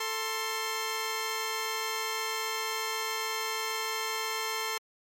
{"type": "tone pair together", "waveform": "10% pulse", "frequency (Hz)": [443.4, 1054.6], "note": ["A4", "C6"], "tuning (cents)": [13, 13], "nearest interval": "octave + minor third", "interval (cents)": 1500, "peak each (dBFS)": -25, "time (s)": [0, 4.78], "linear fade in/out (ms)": 5, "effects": ["MP3 64 kbps"]}